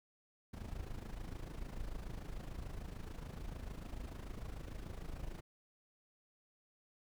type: noise with amplitude modulation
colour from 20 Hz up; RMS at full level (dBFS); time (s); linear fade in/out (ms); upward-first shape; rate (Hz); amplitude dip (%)
brown; -42; 0.53-5.41; 10; sine; 26.8; 70
effects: none